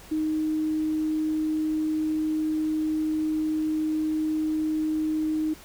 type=tone; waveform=sine; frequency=311.1 Hz; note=D#4; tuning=in tune; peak=-23 dBFS; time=0.11-5.54 s; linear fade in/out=10 ms; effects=added 50 Hz sine -54 dBFS peak until 5.64 s + pink hiss -48 dBFS RMS until 5.64 s